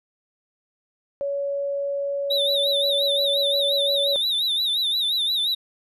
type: tone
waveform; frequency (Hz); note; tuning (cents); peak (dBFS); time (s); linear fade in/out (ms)
sine; 562; C#5; +24; -23; 1.21-4.16; 0
type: tone with vibrato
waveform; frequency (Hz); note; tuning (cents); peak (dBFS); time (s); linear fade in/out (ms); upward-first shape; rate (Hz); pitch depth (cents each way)
triangle; 3729; A#7; 0; -19; 2.3-5.55; 10; sine; 5.7; 110
effects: none